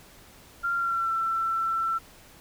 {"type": "tone with pitch glide", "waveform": "sine", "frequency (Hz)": [1386, 1340.3], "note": ["F6", "E6"], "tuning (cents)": [-14, 28], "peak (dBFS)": -24, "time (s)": [0.63, 1.99], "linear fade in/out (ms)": 20, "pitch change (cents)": -58, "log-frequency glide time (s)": [0.76, 1.1], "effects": ["pink hiss -52 dBFS RMS until 2.4 s"]}